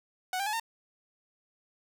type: tone with pitch steps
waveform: sawtooth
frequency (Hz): 740 / 793.1 / 850 / 911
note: F#5 / G5 / G#5 / A#5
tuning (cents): 0 / +20 / +40 / -40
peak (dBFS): -26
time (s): 0.33-0.598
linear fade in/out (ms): 2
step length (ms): 67
effects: none